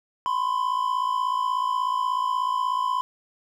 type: tone pair together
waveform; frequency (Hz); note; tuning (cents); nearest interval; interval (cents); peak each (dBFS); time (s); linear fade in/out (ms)
triangle; 1003 / 1059.5; B5 / C6; +26 / +21; minor second; 95; -22 / -25; 0.26-3.01; 0
effects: none